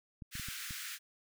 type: clicks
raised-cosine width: 5 ms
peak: -33 dBFS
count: 5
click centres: 0.222 / 0.354 / 0.397 / 0.486 / 0.708 s
type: high-pass noise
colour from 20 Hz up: pink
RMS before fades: -43 dBFS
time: 0.31-0.99 s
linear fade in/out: 50 ms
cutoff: 1400 Hz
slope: 48 dB/octave
effects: none